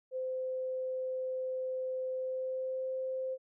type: tone with pitch glide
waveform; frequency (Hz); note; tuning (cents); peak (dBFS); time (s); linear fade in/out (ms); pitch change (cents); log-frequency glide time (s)
sine; 516 to 521.1; C5 to C5; -24 to -7; -33; 0.11-3.38; 50; +17; 2.11-2.9
effects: none